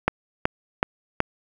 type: click train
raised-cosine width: 0.5 ms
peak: -3 dBFS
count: 4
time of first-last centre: 0.08-1.204 s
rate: 2.67 Hz
effects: 7-bit